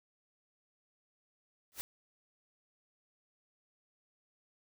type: noise with exponential growth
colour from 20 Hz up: white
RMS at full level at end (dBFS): -35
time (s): 1.72-1.81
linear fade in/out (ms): 0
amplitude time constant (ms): 19
effects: none